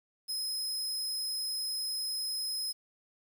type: tone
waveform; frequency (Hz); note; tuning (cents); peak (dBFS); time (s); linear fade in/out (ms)
sawtooth; 5110; D#8; +45; -30; 0.28-2.73; 20
effects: 10-bit